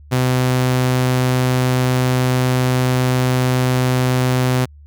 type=tone; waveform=sawtooth; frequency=127.3 Hz; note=C3; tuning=47 cents flat; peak=-10 dBFS; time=0.11-4.66 s; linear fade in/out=20 ms; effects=added 73 Hz sine -39 dBFS peak until 4.86 s